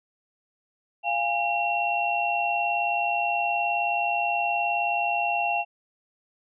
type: tone cluster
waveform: sine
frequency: 698 / 817 / 2729 Hz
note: F5 / G#5 / F7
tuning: -1 / -29 / -41 cents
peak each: -27 dBFS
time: 1.03-5.65 s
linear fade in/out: 50 ms
effects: none